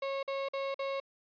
35% pulse tone bursts, 547 Hz, C#5, 23 cents flat, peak -31 dBFS, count 4, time 0.02-1.001 s, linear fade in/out 5 ms, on 210 ms, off 47 ms, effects resampled to 11025 Hz

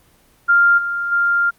sine tone with level steps, 1396.9 Hz, F6, in tune, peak -9 / -19 / -13 dBFS, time 0.48-1.51 s, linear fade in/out 20 ms, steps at 0.77 / 1.11 s, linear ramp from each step 20 ms, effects pink hiss -54 dBFS RMS until 1.58 s + Opus 24 kbps

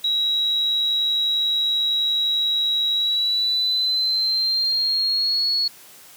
sine tone with pitch glide, 3863 to 4361 Hz, B7 to C#8, -39 to -29 cents, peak -18 dBFS, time 0.04-5.68 s, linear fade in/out 5 ms, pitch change +210 cents, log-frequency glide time 2.93-5.47 s, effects white hiss -46 dBFS RMS until 6.16 s + high-pass 100 Hz 12 dB/octave

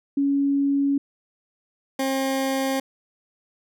sine / 20% pulse tone pair in turn, 279.7 / 267.8 Hz, C#4 / C4, +16 / +40 cents, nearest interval minor second, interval 76 cents, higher first, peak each -18 / -17 dBFS, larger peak second, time 0.17-0.98 / 1.99-2.8 s, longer neither, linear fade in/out 5 ms, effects none

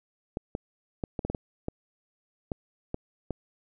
clicks, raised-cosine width 2 ms, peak -17 dBFS, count 11, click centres 0.371 / 0.551 / 1.038 / 1.192 / 1.25 / 1.3 / 1.348 / 1.684 / 2.518 / 2.944 / 3.307 s, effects none

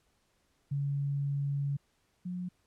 sine tone pair in turn, 141.1 / 179.81 Hz, C#3 / F#3, +31 / -49 cents, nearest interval major third, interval 420 cents, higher second, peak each -29 / -34 dBFS, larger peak first, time 0.71-1.77 / 2.25-2.49 s, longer first, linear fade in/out 10 ms, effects pink hiss -73 dBFS RMS until 2.66 s + low-pass 11000 Hz 12 dB/octave

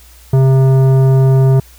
triangle tone with tanh clipping, 133 Hz, C3, 29 cents sharp, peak -8 dBFS, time 0.33-1.6 s, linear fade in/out 5 ms, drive 17 dB, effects added 60 Hz sine -40 dBFS peak until 1.78 s + white hiss -44 dBFS RMS until 1.78 s

